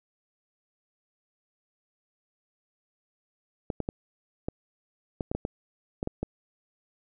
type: clicks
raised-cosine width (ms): 2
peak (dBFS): -16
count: 11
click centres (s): 3.702 / 3.803 / 3.889 / 4.485 / 5.208 / 5.315 / 5.35 / 5.451 / 6.029 / 6.074 / 6.23
effects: none